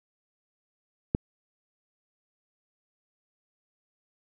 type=click; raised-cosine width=3 ms; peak=-10 dBFS; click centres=1.149 s; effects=none